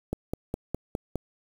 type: click train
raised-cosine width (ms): 2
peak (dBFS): -15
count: 6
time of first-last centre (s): 0.13-1.157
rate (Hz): 4.87
effects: 7-bit